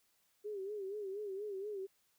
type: tone with vibrato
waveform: sine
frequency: 402 Hz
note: G4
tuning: 44 cents sharp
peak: -39 dBFS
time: 0.44-1.87 s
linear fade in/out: 20 ms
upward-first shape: sine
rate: 4.2 Hz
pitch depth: 100 cents each way
effects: white hiss -75 dBFS RMS until 2.18 s